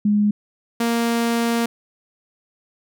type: tone pair in turn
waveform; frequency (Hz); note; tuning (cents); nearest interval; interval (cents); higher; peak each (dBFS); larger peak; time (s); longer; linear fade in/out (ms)
sine / sawtooth; 207.7 / 233.1; G#3 / A#3; 0 / 0; major second; 200; second; -14; neither; 0.05-0.31 / 0.8-1.66; second; 5
effects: none